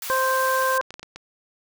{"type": "high-pass noise", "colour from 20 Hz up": "white", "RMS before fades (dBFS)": -32, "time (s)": [0.02, 0.78], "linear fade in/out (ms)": 2, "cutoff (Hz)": 790, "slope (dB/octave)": 24}
{"type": "harmonic tone", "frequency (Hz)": 523, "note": "C5", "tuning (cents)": -1, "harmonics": [1, 2, 3], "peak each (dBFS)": [-24, -22, -25], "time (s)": [0.1, 0.81], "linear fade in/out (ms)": 0}
{"type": "clicks", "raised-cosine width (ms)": 0.2, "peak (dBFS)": -20, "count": 7, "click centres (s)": [0.622, 0.813, 0.906, 0.941, 0.995, 1.03, 1.16]}
{"effects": []}